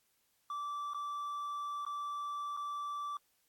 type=tone with dropouts; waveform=triangle; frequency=1164 Hz; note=D6; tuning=16 cents flat; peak=-35 dBFS; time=0.5-3.17 s; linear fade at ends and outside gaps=2 ms; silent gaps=0.935-0.945 / 1.851-1.864 / 2.567-2.572 s; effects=white hiss -75 dBFS RMS until 3.48 s + AAC 64 kbps